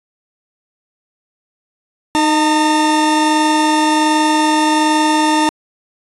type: tone pair together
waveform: 40% pulse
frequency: 309.1 / 906 Hz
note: D#4 / A#5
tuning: -11 / -50 cents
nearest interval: octave + perfect fifth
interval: 1861 cents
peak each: -13 / -13 dBFS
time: 2.15-5.49 s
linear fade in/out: 0 ms
effects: resampled to 24000 Hz